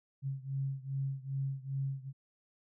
sine beating tone pair, 135.2 / 137.7 Hz, C#3 / C#3, -43 / -11 cents, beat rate 2.5 Hz, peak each -36 / -38 dBFS, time 0.22-2.13 s, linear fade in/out 50 ms, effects none

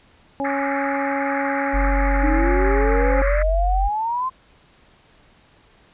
harmonic tone, 277.2 Hz, C#4, in tune, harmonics 1 / 2 / 3, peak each -25 / -26 / -25 dBFS, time 0.4-3.22 s, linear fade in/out 0 ms
white band-pass noise, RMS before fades -28 dBFS, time 0.44-3.43 s, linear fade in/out 10 ms, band 1100 to 2200 Hz, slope 96 dB/octave
sine tone, 46.25 Hz, F#1, in tune, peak -17 dBFS, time 1.73-3.89 s, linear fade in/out 20 ms
sine exponential sweep, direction up, 292.7 to 1057 Hz, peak -20 dBFS, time 2.22-4.3 s, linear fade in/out 20 ms
effects pink hiss -54 dBFS RMS until 5.93 s + resampled to 8000 Hz

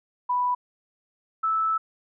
sine tone pair in turn, 987.8 / 1311.7 Hz, B5 / E6, 0 / -9 cents, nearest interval perfect fourth, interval 491 cents, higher second, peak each -21 dBFS, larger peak neither, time 0.29-0.55 / 1.43-1.78 s, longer second, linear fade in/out 10 ms, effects none

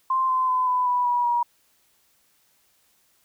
sine tone with pitch steps, 1046.5 / 1030.9 / 1015.5 / 1000.4 / 985.5 / 970.8 / 956.3 Hz, C6 / C6 / B5 / B5 / B5 / B5 / A#5, 0 / -26 / +48 / +22 / -4 / -30 / +44 cents, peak -19 dBFS, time 0.1-1.43 s, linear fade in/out 5 ms, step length 190 ms, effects white hiss -64 dBFS RMS until 3.24 s

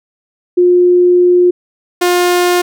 sine / sawtooth tone pair in turn, 356.5 / 355.2 Hz, F4 / F4, +36 / +29 cents, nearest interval unison, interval 7 cents, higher first, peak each -5 dBFS, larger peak neither, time 0.57-1.51 / 2.01-2.62 s, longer first, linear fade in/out 10 ms, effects none

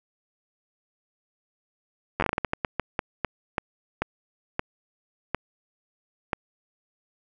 slowing click train, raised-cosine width 0.5 ms, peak -9 dBFS, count 19, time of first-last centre 2.2-6.332 s, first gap 10 ms, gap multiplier 1.31, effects none

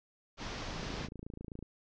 pink low-pass noise, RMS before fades -41 dBFS, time 0.37-1.09 s, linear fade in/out 50 ms, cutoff 6100 Hz, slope 48 dB/octave
click train, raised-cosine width 3 ms, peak -31 dBFS, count 25, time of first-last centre 0.76-1.626 s, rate 27.7 Hz
effects none

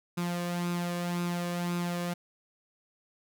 sawtooth tone with flanger, 174.61 Hz, F3, in tune, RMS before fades -32 dBFS, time 0.17-2.14 s, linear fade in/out 10 ms, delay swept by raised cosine 0.79 to 1.79 ms, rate 1.9 Hz, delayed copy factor +0.5, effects none

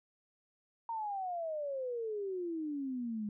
sine exponential sweep, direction down, 932.3 to 204.7 Hz, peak -35 dBFS, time 0.89-3.29 s, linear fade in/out 2 ms, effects none

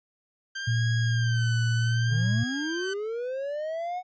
sawtooth tone with vibrato, 1568 Hz, G6, in tune, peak -28 dBFS, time 0.55-2.94 s, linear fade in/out 10 ms, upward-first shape sine, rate 0.68 Hz, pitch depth 86 cents each way
sine tone, 115.6 Hz, A#2, 14 cents flat, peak -22 dBFS, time 0.67-2.44 s, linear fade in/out 10 ms
triangle linear sweep, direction up, 129.5 to 740 Hz, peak -27 dBFS, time 2.08-4.03 s, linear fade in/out 50 ms
effects resampled to 16000 Hz

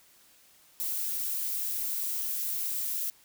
violet noise, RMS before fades -32 dBFS, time 0.8-3.1 s, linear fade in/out 0 ms, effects white hiss -60 dBFS RMS until 3.24 s

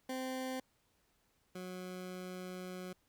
20% pulse tone pair in turn, 259.4 / 183 Hz, C4 / F#3, -15 / -19 cents, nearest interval tritone, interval 604 cents, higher first, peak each -33 / -38 dBFS, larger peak first, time 0.09-0.6 / 1.55-2.93 s, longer second, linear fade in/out 5 ms, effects pink hiss -75 dBFS RMS until 3.08 s

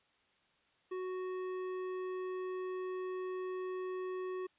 sine tone with tanh clipping, 370 Hz, F#4, in tune, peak -39 dBFS, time 0.91-4.47 s, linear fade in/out 10 ms, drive 13 dB, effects white hiss -72 dBFS RMS until 4.58 s + resampled to 8000 Hz

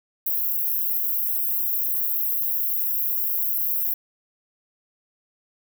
white high-pass noise, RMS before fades -24 dBFS, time 0.26-3.94 s, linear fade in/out 5 ms, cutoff 12000 Hz, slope 96 dB/octave, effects none

